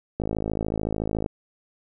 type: click train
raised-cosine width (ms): 2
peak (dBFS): -13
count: 58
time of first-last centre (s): 0.2-1.261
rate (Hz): 53.7
effects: none